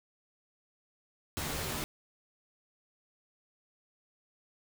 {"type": "noise with comb filter", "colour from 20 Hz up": "pink", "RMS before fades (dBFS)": -36, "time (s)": [1.37, 1.84], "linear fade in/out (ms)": 0, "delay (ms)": 13, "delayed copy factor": 0.65, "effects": []}